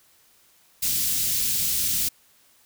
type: band-stop noise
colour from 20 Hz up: white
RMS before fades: -24 dBFS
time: 0.82-2.09 s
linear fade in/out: 10 ms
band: 190 to 3700 Hz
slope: 12 dB/octave
effects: white hiss -59 dBFS RMS until 2.65 s